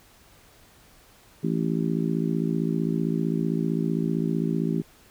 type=harmonic tone; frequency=55.5 Hz; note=A1; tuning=16 cents sharp; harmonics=3 / 4 / 5 / 6 / 7; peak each=-26 / -28 / -30 / -32 / -33 dBFS; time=1.43-4.82 s; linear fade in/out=10 ms; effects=pink hiss -55 dBFS RMS until 5.1 s